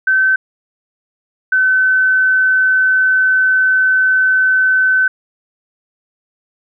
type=tone pair in turn; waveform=sine; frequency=1535 / 1520.9 Hz; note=G6 / F#6; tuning=-37 / +47 cents; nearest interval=unison; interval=16 cents; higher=first; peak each=-9 dBFS; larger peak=neither; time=0.07-0.36 / 1.52-5.08 s; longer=second; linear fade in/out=5 ms; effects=none